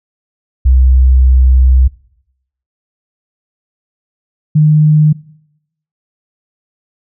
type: tone pair in turn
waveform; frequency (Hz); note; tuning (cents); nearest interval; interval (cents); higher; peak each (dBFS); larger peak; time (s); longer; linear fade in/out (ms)
sine; 64.2 / 152.69; C2 / D#3; -32 / -32; octave + minor third; 1500; second; -4; neither; 0.65-1.88 / 4.55-5.13; first; 10
effects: noise-tail reverb RT60 0.8 s tail -22 dB re dry